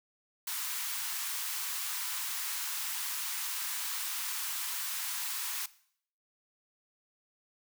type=high-pass noise; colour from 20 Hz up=white; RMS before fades=-36 dBFS; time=0.47-5.66 s; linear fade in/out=5 ms; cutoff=870 Hz; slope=48 dB/octave; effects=noise-tail reverb RT60 0.6 s tail -18 dB re dry